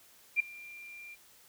sine tone with ADSR envelope, 2382 Hz, D7, 24 cents sharp, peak -21 dBFS, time 0.36-1.16 s, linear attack 39 ms, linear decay 6 ms, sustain -24 dB, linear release 28 ms, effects white hiss -60 dBFS RMS until 1.48 s

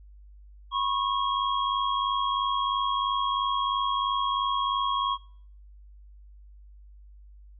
sine tone cluster, 988 / 1091 / 3283 Hz, B5 / C#6 / G#7, 0 / -28 / -21 cents, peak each -31 / -26 / -32 dBFS, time 0.71-5.18 s, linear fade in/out 50 ms, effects noise-tail reverb RT60 0.6 s tail -24 dB re dry + added 50 Hz sine -47 dBFS peak until 7.59 s

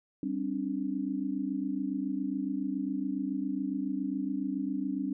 sine chord, G suspended fourth, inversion none, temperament equal with one note detuned, 196 / 266.5 / 293.7 Hz, G3 / C4 / D4, 0 / +32 / 0 cents, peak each -36 / -33 / -34 dBFS, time 0.23-5.13 s, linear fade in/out 2 ms, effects none

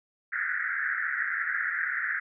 pink band-pass noise, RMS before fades -30 dBFS, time 0.32-2.2 s, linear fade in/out 10 ms, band 1400 to 2000 Hz, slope 96 dB/octave, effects none

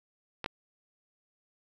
clicks, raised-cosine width 0.3 ms, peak -19 / -16 dBFS, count 2, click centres 0.443 / 0.461 s, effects 9-bit

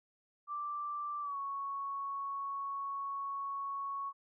sine tone with pitch glide, 1174.7 to 1108.8 Hz, D6 to C#6, 0 to 0 cents, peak -36 dBFS, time 0.47-4.13 s, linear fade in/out 50 ms, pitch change -100 cents, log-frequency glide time 1.21-1.37 s, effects none

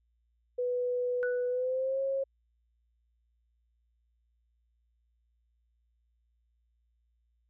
sine tone with pitch glide, 493.9 to 541.7 Hz, B4 to C#5, 0 to -40 cents, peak -28 dBFS, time 0.58-2.24 s, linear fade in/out 10 ms, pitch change +160 cents, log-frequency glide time 1.48-2.01 s
sine tone with exponential decay, 1480 Hz, F#6, in tune, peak -32 dBFS, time 1.23-1.64 s, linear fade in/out 0 ms, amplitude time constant 87 ms
effects added 58 Hz sine -70 dBFS peak until 7.49 s

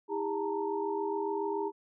sine tone cluster, 324 / 403.3 / 889 / 936 Hz, E4 / G4 / A5 / A#5, -30 / +49 / +18 / +7 cents, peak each -38 / -32 / -38 / -38 dBFS, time 0.08-1.72 s, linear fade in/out 50 ms, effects none

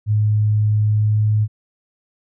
sine tone with pitch glide, 106.2 to 106.88 Hz, G#2 to A2, +39 to -50 cents, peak -13 dBFS, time 0.06-1.48 s, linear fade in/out 50 ms, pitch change +11 cents, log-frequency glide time 0.88-1.24 s, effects none

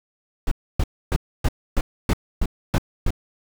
brown noise bursts, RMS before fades -18 dBFS, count 9, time 0.47-3.106 s, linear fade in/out 2 ms, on 44 ms, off 280 ms, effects none

